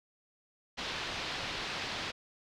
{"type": "low-pass noise", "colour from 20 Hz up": "white", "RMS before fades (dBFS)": -38, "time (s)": [0.77, 2.12], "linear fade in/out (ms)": 20, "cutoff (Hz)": 4300, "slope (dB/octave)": 24, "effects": []}